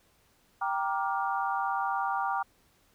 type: chord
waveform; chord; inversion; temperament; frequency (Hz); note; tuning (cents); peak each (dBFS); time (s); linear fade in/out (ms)
sine; G minor seventh; none; just; 784 / 940.8 / 1176 / 1411.2; G5 / Bb5 / D6 / F6; 0 / +16 / +2 / +18; -31 / -33 / -33 / -36; 0.61-2.43; 10
effects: pink hiss -66 dBFS RMS until 2.94 s